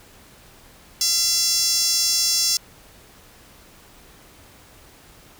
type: tone with high-pass filter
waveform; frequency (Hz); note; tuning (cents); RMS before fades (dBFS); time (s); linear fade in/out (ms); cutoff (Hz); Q
sawtooth; 679; F5; -49; -20; 1.01-2.57; 2; 5500; 4
effects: pink hiss -49 dBFS RMS until 5.39 s